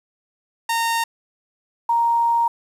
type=tone pair in turn; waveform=sawtooth / sine; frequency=920 / 933.4 Hz; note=A#5 / A#5; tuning=-23 / +2 cents; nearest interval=unison; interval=25 cents; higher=second; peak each=-15 dBFS; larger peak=neither; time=0.69-1.04 / 1.89-2.48 s; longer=second; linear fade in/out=5 ms; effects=resampled to 32000 Hz + 8-bit